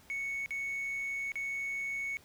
triangle tone with dropouts, 2217 Hz, C#7, in tune, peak -31 dBFS, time 0.1-2.17 s, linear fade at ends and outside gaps 0 ms, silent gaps 0.46-0.507 / 1.319-1.356 s, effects tanh soft clip ceiling -28 dBFS + pink hiss -60 dBFS RMS until 2.24 s

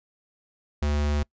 square tone, 73.5 Hz, D2, 2 cents sharp, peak -23 dBFS, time 0.82-1.23 s, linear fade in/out 5 ms, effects noise-tail reverb RT60 0.1 s tail -25 dB re dry + resampled to 16000 Hz

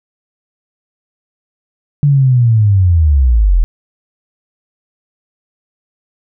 sine linear sweep, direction down, 146.83 to 37.75 Hz, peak -6 dBFS, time 2.03-3.64 s, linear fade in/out 0 ms, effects none

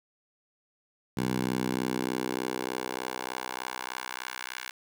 10% pulse tone with high-pass filter sweep, 63.3 Hz, B1, 43 cents sharp, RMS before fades -33 dBFS, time 1.17-4.71 s, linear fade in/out 5 ms, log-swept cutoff 150 to 1700 Hz, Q 1.2, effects none

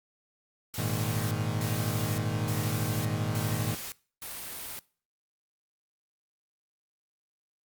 white noise bursts, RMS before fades -39 dBFS, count 5, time 0.74-4.79 s, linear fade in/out 0 ms, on 570 ms, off 300 ms
35% pulse chord, Ab suspended second, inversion none, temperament equal, 103.83 / 116.54 / 155.56 Hz, Ab2 / Bb2 / Eb3, 0 / 0 / 0 cents, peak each -31 / -31 / -32 dBFS, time 0.78-3.75 s, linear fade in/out 5 ms
effects noise-tail reverb RT60 0.4 s tail -21 dB re dry + Opus 48 kbps

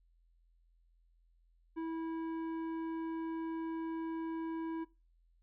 sine tone with tanh clipping, 326.1 Hz, E4, 19 cents flat, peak -38 dBFS, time 1.76-4.85 s, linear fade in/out 20 ms, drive 11 dB, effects noise-tail reverb RT60 0.3 s tail -21 dB re dry + added 42 Hz sine -66 dBFS peak until 5.42 s

